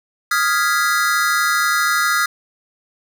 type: chord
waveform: square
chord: F half-diminished seventh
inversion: third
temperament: equal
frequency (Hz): 1244.5 / 1396.9 / 1661.2 / 1975.5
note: Eb6 / F6 / Ab6 / Cb7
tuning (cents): 0 / 0 / 0 / 0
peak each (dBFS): -21 / -20 / -22 / -24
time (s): 0.31-2.26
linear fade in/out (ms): 5
effects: none